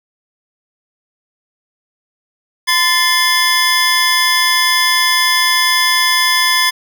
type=tone cluster; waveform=square; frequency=1024 / 1756 / 2097 / 3424 / 5030 Hz; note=C6 / A6 / C7 / A7 / D#8; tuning=-38 / -4 / +3 / -48 / +18 cents; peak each=-18 dBFS; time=2.67-6.71 s; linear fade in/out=20 ms; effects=none